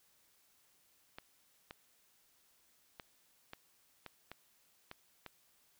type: clicks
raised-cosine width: 0.3 ms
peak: -30 dBFS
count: 8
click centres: 1.185 / 1.709 / 2.998 / 3.534 / 4.063 / 4.316 / 4.914 / 5.263 s
effects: white hiss -71 dBFS RMS until 5.79 s